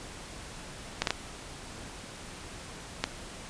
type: clicks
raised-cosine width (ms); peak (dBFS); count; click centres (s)
0.2; -8; 4; 1.02 / 1.072 / 1.106 / 3.04
effects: pink hiss -44 dBFS RMS until 3.49 s + resampled to 22050 Hz